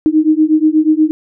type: beating tone pair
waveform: sine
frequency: 306.9 / 315.2 Hz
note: D#4 / D#4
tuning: -24 / +23 cents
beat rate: 8.3 Hz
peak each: -11 dBFS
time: 0.06-1.11 s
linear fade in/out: 0 ms
effects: none